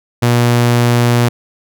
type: tone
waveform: sawtooth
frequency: 120 Hz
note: B2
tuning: 49 cents flat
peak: -5 dBFS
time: 0.22-1.29 s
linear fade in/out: 10 ms
effects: none